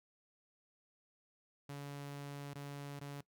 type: tone with dropouts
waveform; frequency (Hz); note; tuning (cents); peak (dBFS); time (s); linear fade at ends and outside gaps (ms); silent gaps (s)
sawtooth; 142.3; C#3; +46; -40; 1.69-3.21; 5; 2.537-2.554 / 2.995-3.011
effects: noise-tail reverb RT60 0.1 s tail -20 dB re dry